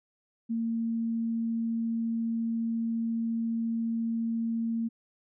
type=tone; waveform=sine; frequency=228.6 Hz; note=A#3; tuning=34 cents flat; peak=-27 dBFS; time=0.49-4.89 s; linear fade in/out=20 ms; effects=none